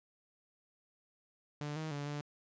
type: tone with pitch steps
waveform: sawtooth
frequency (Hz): 147.5 / 157.3 / 143.9 / 146.4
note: D3 / D#3 / D3 / D3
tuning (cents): +8 / +19 / -35 / -5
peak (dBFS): -34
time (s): 1.61-2.21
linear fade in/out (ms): 0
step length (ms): 150
effects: resampled to 16000 Hz